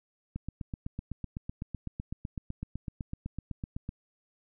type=click train; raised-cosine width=5 ms; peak=-23 dBFS; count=29; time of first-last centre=0.36-3.891 s; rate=7.93 Hz; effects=none